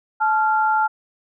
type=tone pair together; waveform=sine; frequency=867 / 1384.6 Hz; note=A5 / F6; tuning=-26 / -15 cents; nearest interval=minor sixth; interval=811 cents; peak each=-17 / -20 dBFS; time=0.2-0.88 s; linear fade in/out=20 ms; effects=none